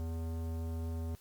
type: tone with tanh clipping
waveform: sine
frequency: 82 Hz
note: E2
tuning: 9 cents flat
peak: -37 dBFS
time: 0-1.15 s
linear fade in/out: 0 ms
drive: 18 dB
effects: white hiss -63 dBFS RMS until 1.2 s + Opus 48 kbps